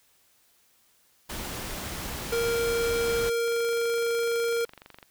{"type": "noise", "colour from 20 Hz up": "pink", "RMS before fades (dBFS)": -35, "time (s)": [1.29, 3.3], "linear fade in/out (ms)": 10}
{"type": "tone", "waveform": "square", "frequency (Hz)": 466.2, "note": "A#4", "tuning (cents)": 0, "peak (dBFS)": -25, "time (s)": [2.32, 4.65], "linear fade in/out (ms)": 5}
{"type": "click train", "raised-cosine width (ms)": 0.3, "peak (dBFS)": -29, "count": 38, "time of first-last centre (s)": [3.48, 5.028], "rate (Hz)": 23.9}
{"effects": ["white hiss -64 dBFS RMS until 5.1 s"]}